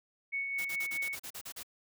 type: tone with tremolo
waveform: sine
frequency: 2217 Hz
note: C#7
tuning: in tune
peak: -31 dBFS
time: 0.32-1.16 s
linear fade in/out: 20 ms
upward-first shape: sine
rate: 4.7 Hz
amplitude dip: 35%
type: noise bursts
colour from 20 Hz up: white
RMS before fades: -43 dBFS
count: 10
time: 0.58-1.632 s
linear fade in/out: 10 ms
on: 71 ms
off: 38 ms
effects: none

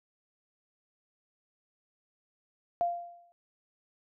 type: tone with exponential decay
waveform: sine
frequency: 694 Hz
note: F5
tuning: 11 cents flat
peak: -23 dBFS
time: 2.81-3.32 s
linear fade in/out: 0 ms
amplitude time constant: 110 ms
effects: none

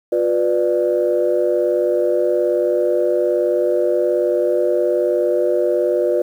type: chord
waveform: sine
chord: B diminished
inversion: second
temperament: just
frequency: 355.6 / 493.9 / 592.7 Hz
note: F4 / B4 / D5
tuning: +31 / 0 / +16 cents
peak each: -18 dBFS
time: 0.12-6.22 s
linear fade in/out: 5 ms
effects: tanh soft clip ceiling -6 dBFS + 8-bit

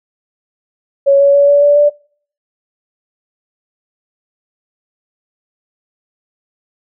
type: tone with pitch steps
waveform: sine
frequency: 556 / 561.8 / 567.7 / 573.6 / 579.6 / 585.7 Hz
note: C#5 / C#5 / C#5 / D5 / D5 / D5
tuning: +5 / +23 / +41 / -41 / -23 / -5 cents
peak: -5 dBFS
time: 1.06-1.9 s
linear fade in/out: 20 ms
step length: 140 ms
effects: noise-tail reverb RT60 0.5 s tail -24 dB re dry

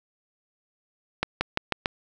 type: accelerating click train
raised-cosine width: 0.3 ms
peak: -7 dBFS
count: 5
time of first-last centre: 1.23-1.859 s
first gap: 180 ms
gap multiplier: 0.91
effects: none

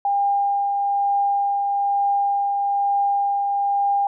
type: tone with tremolo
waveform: sine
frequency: 803 Hz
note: G5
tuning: 41 cents sharp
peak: -16 dBFS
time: 0.05-4.07 s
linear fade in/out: 2 ms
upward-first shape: triangle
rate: 1.1 Hz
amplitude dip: 30%
effects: none

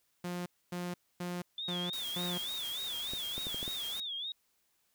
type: tone bursts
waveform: sawtooth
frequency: 177 Hz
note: F3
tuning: 23 cents sharp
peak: -32 dBFS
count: 5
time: 0.24-2.38 s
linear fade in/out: 5 ms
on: 220 ms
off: 260 ms
type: tone with vibrato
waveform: sine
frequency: 3488 Hz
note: A7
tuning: 16 cents flat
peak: -36 dBFS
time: 1.58-4.32 s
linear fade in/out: 2 ms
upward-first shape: sine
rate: 3.4 Hz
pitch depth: 140 cents each way
type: noise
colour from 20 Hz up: white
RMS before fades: -45 dBFS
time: 1.93-4 s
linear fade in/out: 2 ms
type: clicks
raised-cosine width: 2 ms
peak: -29 dBFS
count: 6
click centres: 3.135 / 3.38 / 3.469 / 3.545 / 3.629 / 3.679 s
effects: white hiss -75 dBFS RMS until 4.94 s

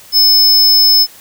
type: tone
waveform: square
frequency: 5220 Hz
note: E8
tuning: 18 cents flat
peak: -6 dBFS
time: 0.12-1.07 s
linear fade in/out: 50 ms
effects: white hiss -39 dBFS RMS until 1.2 s

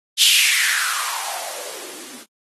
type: noise with band-pass filter sweep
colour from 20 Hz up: violet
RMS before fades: -21 dBFS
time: 0.17-2.26 s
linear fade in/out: 50 ms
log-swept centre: 3500 to 220 Hz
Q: 4.7
effects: AAC 32 kbps

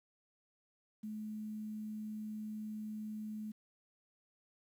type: tone with quantisation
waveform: sine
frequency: 214.5 Hz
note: A3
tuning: 44 cents flat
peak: -40 dBFS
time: 1.03-3.52 s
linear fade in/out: 10 ms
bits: 11
effects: none

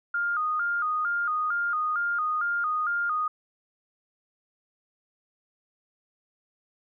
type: tone with vibrato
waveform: sine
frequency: 1318.5 Hz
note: E6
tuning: in tune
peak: -24 dBFS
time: 0.14-3.28 s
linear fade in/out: 5 ms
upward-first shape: square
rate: 2.2 Hz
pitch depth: 110 cents each way
effects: none

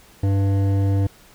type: tone with hard clipping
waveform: sine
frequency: 98.4 Hz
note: G2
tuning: 7 cents sharp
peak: -18 dBFS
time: 0.23-1.07 s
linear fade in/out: 5 ms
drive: 12 dB
effects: pink hiss -50 dBFS RMS until 1.34 s

